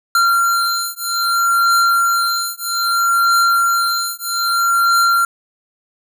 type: beating tone pair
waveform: square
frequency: 1378 / 1378.62 Hz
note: F6 / F6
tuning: -24 / -23 cents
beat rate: 0.62 Hz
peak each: -17 dBFS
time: 0.15-5.25 s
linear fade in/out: 2 ms
effects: none